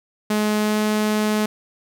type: tone with pitch glide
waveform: sawtooth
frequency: 211.8 to 213 Hz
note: G#3 to G#3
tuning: +34 to +44 cents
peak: -14 dBFS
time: 0.3-1.46 s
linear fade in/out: 5 ms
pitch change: +10 cents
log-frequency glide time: 0.59-0.79 s
effects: none